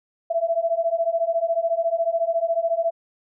sine beating tone pair, 659.3 / 673.3 Hz, E5 / E5, 0 / +36 cents, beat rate 14 Hz, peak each -23 / -22 dBFS, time 0.3-2.91 s, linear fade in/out 10 ms, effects none

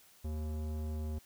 sine tone with tanh clipping, 77 Hz, D#2, 17 cents flat, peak -37 dBFS, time 0.24-1.19 s, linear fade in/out 10 ms, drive 17 dB, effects white hiss -62 dBFS RMS until 1.25 s

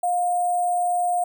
sine tone with sample-and-hold, 709 Hz, F5, 26 cents sharp, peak -19 dBFS, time 0.03-1.24 s, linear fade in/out 5 ms, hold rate 8820 Hz, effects none

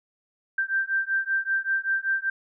sine beating tone pair, 1568 / 1573.2 Hz, G6 / G6, 0 / +6 cents, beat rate 5.2 Hz, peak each -26 dBFS, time 0.58-2.3 s, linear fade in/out 5 ms, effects none

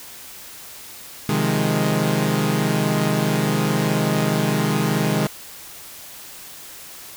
sawtooth chord, F minor seventh, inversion second, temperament equal, 130.81 / 155.56 / 174.61 / 207.7 Hz, C3 / Eb3 / F3 / Ab3, 0 / 0 / 0 / 0 cents, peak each -21 / -18 / -24 / -18 dBFS, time 1.29-5.27 s, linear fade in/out 2 ms, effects white hiss -39 dBFS RMS until 7.16 s

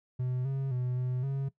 triangle tone with pitch steps, 126.4 / 135.6 / 125.1 / 126.3 / 136.8 Hz, B2 / C#3 / B2 / B2 / C#3, +41 / -38 / +23 / +39 / -23 cents, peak -27 dBFS, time 0.19-1.49 s, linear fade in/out 10 ms, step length 260 ms, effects noise-tail reverb RT60 0.1 s tail -18 dB re dry

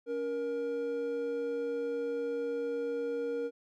triangle tone pair together, 280.7 / 472 Hz, C#4 / A#4, +22 / +22 cents, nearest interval major sixth, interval 900 cents, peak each -38 / -30 dBFS, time 0.06-3.51 s, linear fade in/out 50 ms, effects none

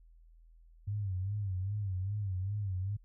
sine tone with vibrato, 98 Hz, G2, in tune, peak -32 dBFS, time 0.87-2.97 s, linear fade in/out 10 ms, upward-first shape sine, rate 2.5 Hz, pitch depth 120 cents each way, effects added 41 Hz sine -56 dBFS peak until 3.04 s

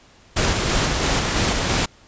pink noise with tremolo, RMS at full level -19 dBFS, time 0.36-1.86 s, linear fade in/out 10 ms, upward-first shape square, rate 3 Hz, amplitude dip 25%, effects pink hiss -51 dBFS RMS until 2.07 s + resampled to 16000 Hz

